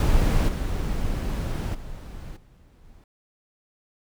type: noise with level steps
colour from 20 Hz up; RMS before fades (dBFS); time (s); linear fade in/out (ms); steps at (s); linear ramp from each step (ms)
brown; -19 / -26 / -37 / -52 / -50; 0-3.04; 2; 0.48 / 1.74 / 2.36 / 2.84; 10
effects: none